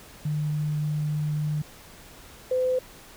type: tone pair in turn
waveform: sine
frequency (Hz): 150.6 / 509.9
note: D3 / C5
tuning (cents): +44 / -45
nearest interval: octave + major sixth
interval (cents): 2111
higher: second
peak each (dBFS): -24 / -21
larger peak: second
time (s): 0.25-1.62 / 2.51-2.79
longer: first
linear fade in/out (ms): 5
effects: pink hiss -48 dBFS RMS until 3.16 s